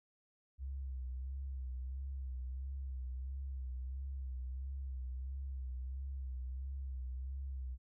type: tone with vibrato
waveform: sine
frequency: 65.41 Hz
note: C2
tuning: in tune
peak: -39 dBFS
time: 0.58-7.78 s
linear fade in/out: 50 ms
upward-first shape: sine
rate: 1.5 Hz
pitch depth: 62 cents each way
effects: none